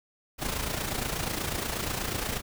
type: noise with amplitude modulation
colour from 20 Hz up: pink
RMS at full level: -29 dBFS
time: 0.38-2.42 s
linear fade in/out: 50 ms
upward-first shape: sine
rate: 28.3 Hz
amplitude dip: 60%
effects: none